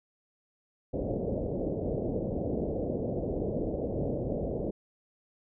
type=low-pass noise; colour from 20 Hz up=white; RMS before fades=-32 dBFS; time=0.93-4.71 s; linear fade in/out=10 ms; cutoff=600 Hz; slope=48 dB/octave; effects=none